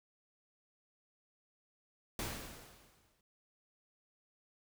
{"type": "noise with exponential decay", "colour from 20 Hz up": "pink", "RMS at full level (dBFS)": -38, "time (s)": [2.19, 3.21], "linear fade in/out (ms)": 2, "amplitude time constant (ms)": 220, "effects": []}